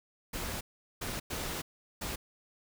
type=noise bursts at uneven times; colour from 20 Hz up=pink; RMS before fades=-37 dBFS; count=4; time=0.33-0.61 / 1.01-1.2 / 1.3-1.62 / 2.01-2.16 s; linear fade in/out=10 ms; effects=none